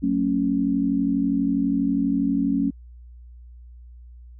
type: chord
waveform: sine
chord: F# minor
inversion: none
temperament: equal with one note detuned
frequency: 185 / 224.9 / 277.2 Hz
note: F#3 / A3 / C#4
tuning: 0 / +38 / 0 cents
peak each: -26 / -25 / -21 dBFS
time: 0.02-2.71 s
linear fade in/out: 20 ms
effects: added 60 Hz sine -41 dBFS peak until 4.39 s